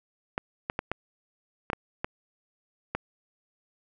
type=clicks; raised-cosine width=0.5 ms; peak=-13 dBFS; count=8; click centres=0.379 / 0.699 / 0.791 / 0.916 / 1.701 / 1.732 / 2.045 / 2.95 s; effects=none